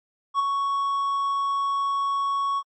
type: tone with ADSR envelope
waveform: triangle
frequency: 1112 Hz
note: C#6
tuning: 5 cents sharp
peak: -15 dBFS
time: 0.34-2.63 s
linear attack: 53 ms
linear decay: 14 ms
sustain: -5 dB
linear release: 53 ms
effects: MP3 32 kbps